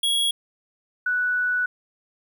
square / sine tone pair in turn, 3322 / 1479.8 Hz, G#7 / F#6, 0 / 0 cents, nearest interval octave + major second, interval 1400 cents, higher first, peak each -20 dBFS, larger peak neither, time 0.03-0.31 / 1.06-1.66 s, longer second, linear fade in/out 5 ms, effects 10-bit

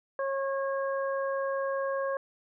harmonic tone, 545 Hz, C#5, 29 cents flat, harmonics 1 / 2 / 3, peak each -29 / -35 / -39 dBFS, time 0.19-2.17 s, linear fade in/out 2 ms, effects none

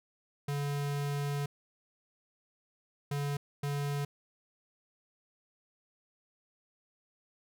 square tone bursts at uneven times, 143.1 Hz, D3, 45 cents flat, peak -32 dBFS, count 3, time 0.48-1.46 / 3.11-3.37 / 3.63-4.05 s, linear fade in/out 5 ms, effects none

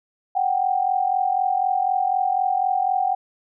sine tone pair together, 740 / 784 Hz, F#5 / G5, 0 / 0 cents, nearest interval minor second, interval 100 cents, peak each -21 dBFS, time 0.35-3.15 s, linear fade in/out 10 ms, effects none

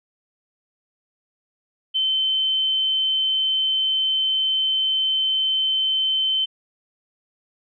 sine tone, 3079 Hz, G7, 32 cents flat, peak -18 dBFS, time 1.94-6.46 s, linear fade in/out 20 ms, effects none

